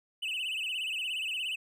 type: tone with vibrato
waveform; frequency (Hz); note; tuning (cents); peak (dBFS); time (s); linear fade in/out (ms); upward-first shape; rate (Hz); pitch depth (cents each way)
triangle; 2784; F7; -6; -30; 0.22-1.56; 10; sine; 17; 160
effects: none